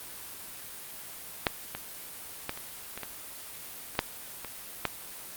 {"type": "clicks", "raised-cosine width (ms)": 0.3, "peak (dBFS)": [-6, -18, -14, -24, -21, -20, -28, -7, -21, -10], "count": 10, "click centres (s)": [1.468, 1.75, 2.494, 2.575, 2.976, 3.033, 3.953, 3.991, 4.447, 4.853], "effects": ["white hiss -43 dBFS RMS until 5.36 s", "Opus 32 kbps"]}